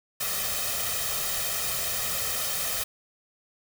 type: noise with comb filter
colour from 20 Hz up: white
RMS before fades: -29 dBFS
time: 0.2-2.84 s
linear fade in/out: 10 ms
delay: 1.6 ms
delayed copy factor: +0.75
effects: none